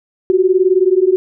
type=beating tone pair; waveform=sine; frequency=362.8 / 381.8 Hz; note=F#4 / G4; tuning=-34 / -46 cents; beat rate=19 Hz; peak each=-12 / -12 dBFS; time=0.3-1.16 s; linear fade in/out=0 ms; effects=none